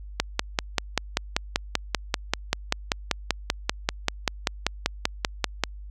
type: click train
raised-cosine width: 0.2 ms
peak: -3 dBFS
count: 29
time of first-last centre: 0.2-5.637 s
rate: 5.15 Hz
effects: added 50 Hz sine -37 dBFS peak until 5.9 s